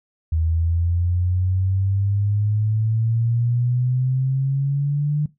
sine exponential sweep, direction up, 79.7 to 150 Hz, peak -17 dBFS, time 0.32-5.26 s, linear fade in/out 5 ms, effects noise-tail reverb RT60 0.2 s tail -19 dB re dry

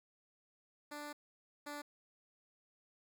10% pulse tone pair in turn, 294.3 / 292.1 Hz, D4 / D4, +4 / -9 cents, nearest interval unison, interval 13 cents, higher first, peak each -36 / -35 dBFS, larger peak second, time 0.91-1.13 / 1.66-1.82 s, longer first, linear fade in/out 10 ms, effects none

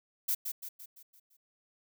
violet noise with echo, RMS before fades -30 dBFS, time 0.28-0.35 s, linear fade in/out 10 ms, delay 170 ms, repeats 6, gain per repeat -6 dB, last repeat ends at 1.37 s, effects none

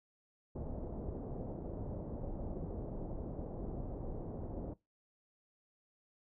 pink low-pass noise, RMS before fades -42 dBFS, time 0.55-4.74 s, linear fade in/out 10 ms, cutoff 650 Hz, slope 24 dB/octave, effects noise-tail reverb RT60 0.2 s tail -21 dB re dry

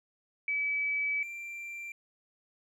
sine / triangle tone pair in turn, 2293 / 2360 Hz, D7 / D7, -42 / +8 cents, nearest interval unison, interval 50 cents, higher second, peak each -28 / -37 dBFS, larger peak first, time 0.48-1.23 / 1.23-1.92 s, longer first, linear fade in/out 2 ms, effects none

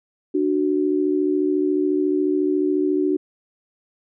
sine tone pair together, 297.8 / 371.9 Hz, D4 / F#4, +24 / +9 cents, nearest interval major third, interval 385 cents, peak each -20 dBFS, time 0.34-3.17 s, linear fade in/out 10 ms, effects none

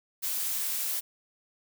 blue noise, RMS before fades -31 dBFS, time 0.22-1.01 s, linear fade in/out 20 ms, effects none

